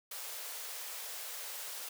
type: high-pass noise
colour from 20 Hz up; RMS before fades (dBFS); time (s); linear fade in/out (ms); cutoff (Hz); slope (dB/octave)
white; -43; 0.11-1.89; 5; 410; 96
effects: none